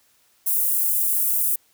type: high-pass noise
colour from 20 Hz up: white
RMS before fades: -21 dBFS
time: 0.46-1.56 s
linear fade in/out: 10 ms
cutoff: 10000 Hz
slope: 24 dB/octave
effects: white hiss -61 dBFS RMS until 1.73 s